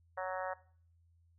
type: harmonic tone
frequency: 185.9 Hz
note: F#3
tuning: 8 cents sharp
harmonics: 3 / 4 / 5 / 6 / 7 / 8 / 9 / 10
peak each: -40 / -42 / -44 / -46 / -47 / -48 / -49 / -50 dBFS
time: 0.17-0.54 s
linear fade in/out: 10 ms
effects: noise-tail reverb RT60 0.5 s tail -19 dB re dry + added 84 Hz sine -65 dBFS peak until 1.38 s